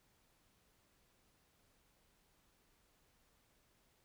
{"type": "silence", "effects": ["pink hiss -74 dBFS RMS until 4.04 s"]}